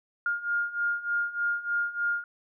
sine beating tone pair, 1412 / 1415.3 Hz, F6 / F6, +19 / +23 cents, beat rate 3.3 Hz, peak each -31 / -28 dBFS, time 0.26-2.24 s, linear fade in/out 2 ms, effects none

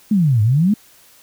sine exponential two-way sweep, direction down then up, 223.1 to 102 to 223.1 Hz, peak -11 dBFS, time 0.11-0.74 s, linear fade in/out 5 ms, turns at 0.42 s, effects white hiss -49 dBFS RMS until 1.22 s

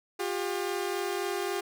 sawtooth tone pair together, 356.5 / 400.2 Hz, F4 / G4, +36 / +36 cents, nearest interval major second, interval 200 cents, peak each -29 / -28 dBFS, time 0.19-1.61 s, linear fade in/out 10 ms, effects none

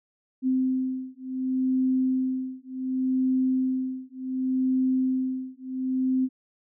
sine beating tone pair, 258.9 / 259.58 Hz, C4 / C4, -18 / -14 cents, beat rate 0.68 Hz, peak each -26 dBFS, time 0.42-6.29 s, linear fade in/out 50 ms, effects none

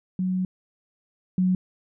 sine tone pair in turn, 185 / 184.22 Hz, F#3 / F#3, 0 / -7 cents, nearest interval unison, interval 7 cents, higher first, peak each -22 / -18 dBFS, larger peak second, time 0.19-0.45 / 1.38-1.55 s, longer first, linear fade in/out 2 ms, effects none

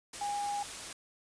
sine tone in noise, 817 Hz, G#5, 29 cents flat, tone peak -32 dBFS, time 0.21-0.63 s, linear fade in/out 5 ms, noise white, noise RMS -42 dBFS, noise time 0.13-0.93 s, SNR +7 dB, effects resampled to 22050 Hz

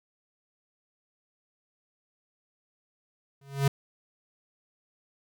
square tone with exponential growth, 138.59 Hz, C#3, in tune, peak -19 dBFS, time 3.41-3.68 s, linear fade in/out 5 ms, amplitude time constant 57 ms, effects none

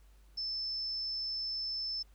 sine tone, 5274 Hz, E8, in tune, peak -34 dBFS, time 0.37-2.03 s, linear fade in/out 10 ms, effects added 50 Hz sine -57 dBFS peak until 2.14 s + pink hiss -70 dBFS RMS until 2.14 s

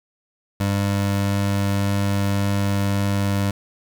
25% pulse tone, 99.8 Hz, G2, 32 cents sharp, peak -15 dBFS, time 0.6-3.51 s, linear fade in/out 5 ms, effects 8-bit

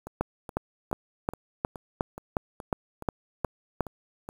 two click trains, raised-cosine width 1 ms, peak -11 / -24 dBFS, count 11 / 11, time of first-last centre 0.21-3.807 / 0.07-4.289 s, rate 2.78 / 2.37 Hz, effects 7-bit

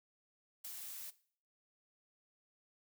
blue noise with ADSR envelope, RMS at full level -43 dBFS, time 0.64-1.11 s, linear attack 11 ms, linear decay 4 ms, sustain -4 dB, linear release 20 ms, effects noise-tail reverb RT60 0.5 s tail -18 dB re dry

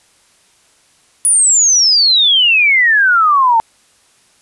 sine exponential sweep, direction down, 9956 to 882 Hz, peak -7 dBFS, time 1.25-3.6 s, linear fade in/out 0 ms, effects white hiss -52 dBFS RMS until 4.41 s + resampled to 24000 Hz

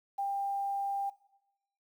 sine tone with quantisation, 795 Hz, G5, 24 cents sharp, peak -30 dBFS, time 0.18-1.1 s, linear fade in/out 10 ms, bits 10, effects noise-tail reverb RT60 0.9 s tail -19 dB re dry

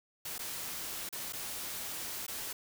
white noise with dropouts, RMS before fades -40 dBFS, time 0.25-2.53 s, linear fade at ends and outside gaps 5 ms, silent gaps 0.382-0.391 / 1.091-1.126 / 1.325-1.332 / 2.266-2.28 s, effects none

